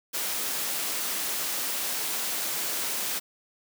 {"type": "high-pass noise", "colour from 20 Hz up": "white", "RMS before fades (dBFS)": -30, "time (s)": [0.13, 3.2], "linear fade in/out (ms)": 20, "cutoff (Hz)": 210, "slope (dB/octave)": 12, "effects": []}